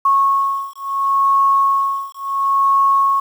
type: beating tone pair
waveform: sine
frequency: 1098 / 1098.72 Hz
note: C#6 / C#6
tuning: -17 / -16 cents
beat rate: 0.72 Hz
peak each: -16 dBFS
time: 0.05-3.2 s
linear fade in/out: 5 ms
effects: 7-bit